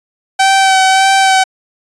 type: tone with vibrato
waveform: sawtooth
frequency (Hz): 768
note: G5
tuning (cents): -36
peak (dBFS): -3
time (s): 0.39-1.44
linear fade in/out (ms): 10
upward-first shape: sine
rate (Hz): 1.7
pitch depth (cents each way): 20
effects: resampled to 22050 Hz